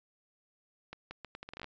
accelerating click train, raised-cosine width 0.3 ms, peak -27 dBFS, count 12, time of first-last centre 0.93-1.643 s, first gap 180 ms, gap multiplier 0.76, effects resampled to 16000 Hz

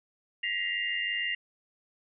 sine tone cluster, 1905 / 2008 / 2094 / 2801 Hz, A#6 / B6 / C7 / F7, +37 / +28 / +1 / +4 cents, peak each -33 / -37 / -37 / -32 dBFS, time 0.43-1.35 s, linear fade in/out 5 ms, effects none

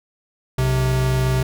square tone pair together, 61 / 129.25 Hz, B1 / C3, -21 / -21 cents, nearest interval octave + minor second, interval 1300 cents, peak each -24 / -18 dBFS, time 0.58-1.43 s, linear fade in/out 5 ms, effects none

